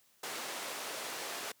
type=band-pass noise; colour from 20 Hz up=pink; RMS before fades=-41 dBFS; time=0.23-1.52 s; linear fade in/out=5 ms; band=480 to 12000 Hz; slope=12 dB/octave; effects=white hiss -68 dBFS RMS until 1.6 s + high-pass 100 Hz 12 dB/octave